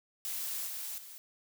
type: noise with level steps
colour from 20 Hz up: blue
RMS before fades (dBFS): -37 / -40 / -49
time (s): 0.25-1.18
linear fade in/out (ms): 0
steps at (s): 0.67 / 0.98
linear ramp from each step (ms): 2
effects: none